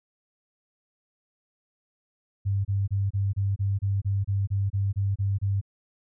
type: tone bursts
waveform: sine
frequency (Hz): 99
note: G2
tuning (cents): +18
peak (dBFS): -22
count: 14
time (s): 2.45-5.614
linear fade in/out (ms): 20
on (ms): 200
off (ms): 28
effects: none